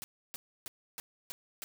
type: noise bursts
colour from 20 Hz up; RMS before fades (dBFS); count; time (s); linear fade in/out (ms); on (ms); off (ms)
white; -42; 6; 0.02-1.64; 0; 20; 300
effects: none